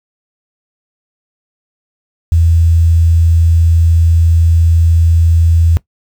sine tone with quantisation, 83 Hz, E2, 12 cents sharp, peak -6 dBFS, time 2.32-5.77 s, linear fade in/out 0 ms, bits 6, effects noise-tail reverb RT60 0.1 s tail -19 dB re dry

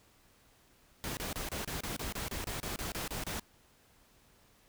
pink noise bursts, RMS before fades -38 dBFS, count 15, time 1.04-3.396 s, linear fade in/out 0 ms, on 130 ms, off 29 ms, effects pink hiss -65 dBFS RMS until 4.68 s

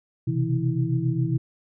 sine tone cluster, 126.3 / 133.7 / 164 / 325.3 Hz, B2 / C3 / E3 / E4, +39 / +38 / -9 / -23 cents, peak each -25 / -26 / -27 / -30 dBFS, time 0.27-1.38 s, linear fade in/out 10 ms, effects none

